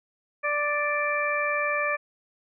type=harmonic tone; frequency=587.3 Hz; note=D5; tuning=in tune; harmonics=1 / 2 / 3 / 4; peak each=-29 / -29 / -29 / -29 dBFS; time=0.43-1.97 s; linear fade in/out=20 ms; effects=none